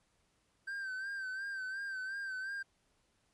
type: tone with vibrato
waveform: triangle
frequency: 1561 Hz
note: G6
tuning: 8 cents flat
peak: -36 dBFS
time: 0.67-2.63 s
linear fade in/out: 10 ms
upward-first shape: sine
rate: 2.8 Hz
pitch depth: 55 cents each way
effects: pink hiss -75 dBFS RMS until 3.33 s + resampled to 24000 Hz